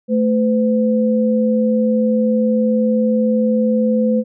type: tone pair together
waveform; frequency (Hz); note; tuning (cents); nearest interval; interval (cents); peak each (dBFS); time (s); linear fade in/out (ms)
sine; 220.2 / 507.3; A3 / B4; +2 / +46; octave + major second; 1444; -14 / -17; 0.08-4.24; 50
effects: none